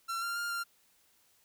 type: tone with pitch steps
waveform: 45% pulse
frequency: 1356 / 1387 / 1405 / 1388 Hz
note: E6 / F6 / F6 / F6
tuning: +49 / -12 / +10 / -11 cents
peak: -33 dBFS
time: 0.08-0.64 s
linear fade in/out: 20 ms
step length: 140 ms
effects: white hiss -68 dBFS RMS until 1.44 s